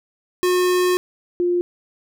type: tone pair in turn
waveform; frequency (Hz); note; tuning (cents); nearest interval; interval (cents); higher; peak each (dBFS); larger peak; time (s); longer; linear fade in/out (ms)
square / sine; 361.8 / 352.3; F#4 / F4; -39 / +15; unison; 46; first; -16; neither; 0.43-0.97 / 1.4-1.61; first; 0
effects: none